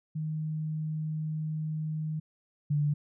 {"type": "tone pair in turn", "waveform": "sine", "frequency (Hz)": [155.56, 147.17], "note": ["D#3", "D3"], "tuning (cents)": [0, 4], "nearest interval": "minor second", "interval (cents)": 96, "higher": "first", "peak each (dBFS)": [-30, -24], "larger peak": "second", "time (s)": [[0.15, 2.2], [2.7, 2.94]], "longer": "first", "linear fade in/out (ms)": 10, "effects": []}